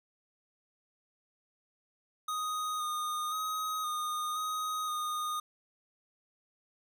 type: tone with pitch steps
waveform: square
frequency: 1247 / 1227 / 1261 / 1228 / 1253 / 1230 Hz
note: D#6 / D#6 / D#6 / D#6 / D#6 / D#6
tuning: +3 / -25 / +23 / -23 / +12 / -20 cents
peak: -33 dBFS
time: 2.28-5.4 s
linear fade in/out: 5 ms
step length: 520 ms
effects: none